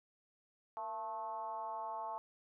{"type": "tone with frequency modulation", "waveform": "sine", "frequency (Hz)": 880, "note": "A5", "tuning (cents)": 0, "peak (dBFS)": -39, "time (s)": [0.77, 2.18], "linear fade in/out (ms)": 0, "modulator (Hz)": 208, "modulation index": 1, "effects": []}